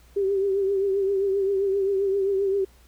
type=tone with vibrato; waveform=sine; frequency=392 Hz; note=G4; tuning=in tune; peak=-20 dBFS; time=0.16-2.65 s; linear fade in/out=10 ms; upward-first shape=triangle; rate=7.6 Hz; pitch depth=60 cents each way; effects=added 60 Hz sine -52 dBFS peak until 2.87 s + pink hiss -58 dBFS RMS until 2.87 s